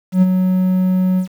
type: tone with ADSR envelope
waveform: triangle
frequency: 185 Hz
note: F#3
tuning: in tune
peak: -4 dBFS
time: 0.12-1.28 s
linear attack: 100 ms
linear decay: 29 ms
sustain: -6 dB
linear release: 98 ms
effects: 7-bit